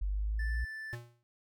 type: exponential sweep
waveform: sine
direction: up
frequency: 47.97 to 59.7 Hz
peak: -30 dBFS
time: 0.01-0.65 s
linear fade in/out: 10 ms
type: tone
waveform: triangle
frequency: 1760 Hz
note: A6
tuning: in tune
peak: -38 dBFS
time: 0.39-0.95 s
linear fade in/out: 5 ms
type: tone with exponential decay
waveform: square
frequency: 119.1 Hz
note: A#2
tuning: 38 cents sharp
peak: -37 dBFS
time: 0.93-1.23 s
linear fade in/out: 0 ms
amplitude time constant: 64 ms
effects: none